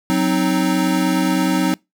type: chord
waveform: square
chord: C diminished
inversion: second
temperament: equal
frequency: 185 / 261.6 / 311.1 Hz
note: Gb3 / C4 / Eb4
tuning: 0 / 0 / 0 cents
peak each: -20 / -21 / -20 dBFS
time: 0.1-1.74 s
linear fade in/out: 0 ms
effects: noise-tail reverb RT60 0.2 s tail -25 dB re dry